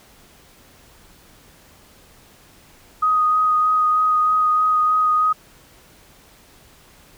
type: tone with vibrato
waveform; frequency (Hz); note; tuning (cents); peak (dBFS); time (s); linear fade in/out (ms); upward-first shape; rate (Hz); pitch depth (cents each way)
sine; 1248; D#6; +5; -14; 3.02-5.33; 10; sine; 3.2; 11
effects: pink hiss -50 dBFS RMS until 7.17 s